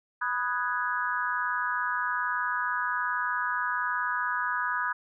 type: chord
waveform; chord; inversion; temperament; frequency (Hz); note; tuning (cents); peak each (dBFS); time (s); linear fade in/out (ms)
sine; G# minor seventh; first; equal; 987.8 / 1244.5 / 1480 / 1661.2; B5 / D#6 / F#6 / G#6; 0 / 0 / 0 / 0; -32; 0.21-4.93; 10
effects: none